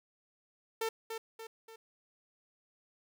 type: tone with echo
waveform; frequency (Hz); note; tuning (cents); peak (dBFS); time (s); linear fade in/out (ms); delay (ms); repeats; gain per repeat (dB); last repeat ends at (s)
sawtooth; 448.8; A4; +34; -28; 0.81-0.89; 5; 290; 3; -6; 1.76
effects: none

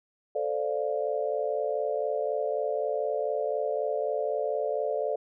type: chord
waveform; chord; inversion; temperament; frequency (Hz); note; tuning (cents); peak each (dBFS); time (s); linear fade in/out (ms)
sine; D minor seventh; second; equal; 440 / 523.3 / 587.3 / 698.5; A4 / C5 / D5 / F5; 0 / 0 / 0 / 0; -31 / -33 / -30 / -35; 0.35-5.16; 5
effects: none

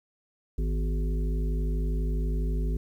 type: harmonic tone with a mistuned harmonic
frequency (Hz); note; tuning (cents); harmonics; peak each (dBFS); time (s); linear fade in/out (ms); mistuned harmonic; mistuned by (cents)
52.2; G#1; +10; 1 / 3 / 5 / 7 / 8; -25 / -35 / -39 / -42 / -43; 0.58-2.77; 5; 5; -100
effects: 10-bit

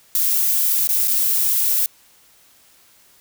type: noise with dropouts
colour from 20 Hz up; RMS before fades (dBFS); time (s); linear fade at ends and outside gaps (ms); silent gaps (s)
violet; -18; 0.15-1.86; 1; 0.872-0.89 / 1.075-1.08
effects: white hiss -53 dBFS RMS until 3.2 s

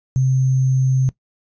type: tone with sample-and-hold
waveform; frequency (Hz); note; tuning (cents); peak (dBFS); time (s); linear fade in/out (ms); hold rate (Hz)
sine; 130.7; C3; -1; -13; 0.16-1.09; 0; 6300
effects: noise-tail reverb RT60 0.1 s tail -18 dB re dry + resampled to 16000 Hz

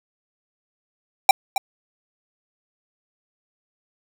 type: tone with echo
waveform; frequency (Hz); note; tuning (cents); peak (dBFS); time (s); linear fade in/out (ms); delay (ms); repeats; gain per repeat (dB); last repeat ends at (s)
square; 784; G5; 0; -7; 1.29-1.31; 2; 270; 1; -12; 1.58
effects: none

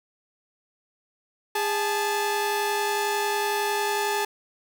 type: tone pair together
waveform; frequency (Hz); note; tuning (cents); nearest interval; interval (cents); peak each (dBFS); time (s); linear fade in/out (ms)
sawtooth; 409 / 869; G#4 / A5; -26 / -22; octave + minor second; 1304; -23 / -22; 1.55-4.25; 5
effects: none

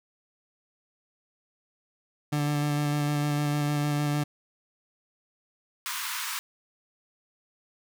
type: tone with vibrato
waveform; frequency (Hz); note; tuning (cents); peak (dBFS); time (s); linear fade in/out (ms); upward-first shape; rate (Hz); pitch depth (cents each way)
30% pulse; 146.9; D3; +1; -22; 2.32-4.24; 10; square; 6.6; 12
type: high-pass noise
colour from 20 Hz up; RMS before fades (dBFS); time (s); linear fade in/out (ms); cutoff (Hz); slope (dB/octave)
pink; -33; 5.86-6.39; 0; 950; 96
effects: none

